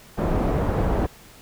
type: low-pass noise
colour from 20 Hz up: pink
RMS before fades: -22 dBFS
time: 0.17-1.07 s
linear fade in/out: 20 ms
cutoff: 820 Hz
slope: 12 dB/octave
effects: pink hiss -48 dBFS RMS until 1.41 s